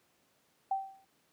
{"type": "tone with exponential decay", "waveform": "sine", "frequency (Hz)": 776, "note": "G5", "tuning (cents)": -18, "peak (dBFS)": -26, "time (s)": [0.71, 1.05], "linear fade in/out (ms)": 5, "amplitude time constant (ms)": 73, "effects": ["pink hiss -71 dBFS RMS until 1.32 s", "high-pass 150 Hz 12 dB/octave"]}